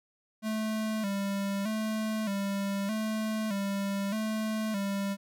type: tone with vibrato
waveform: square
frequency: 207.7 Hz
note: G#3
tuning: in tune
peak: -30 dBFS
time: 0.42-5.17 s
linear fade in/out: 50 ms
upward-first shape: square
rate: 0.81 Hz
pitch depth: 82 cents each way
effects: none